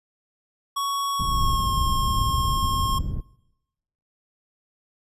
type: tone with pitch glide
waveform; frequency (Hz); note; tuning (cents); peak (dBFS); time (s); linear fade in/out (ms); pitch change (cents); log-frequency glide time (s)
square; 1115 to 1074.5; C#6 to C6; +10 to +46; -24; 0.76-2.99; 10; -64; 1.17-1.7
type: low-pass noise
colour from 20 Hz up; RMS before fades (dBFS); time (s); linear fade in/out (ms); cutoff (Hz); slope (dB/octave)
pink; -25; 1.19-3.21; 10; 130; 12
effects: noise-tail reverb RT60 0.9 s tail -22 dB re dry + resampled to 32000 Hz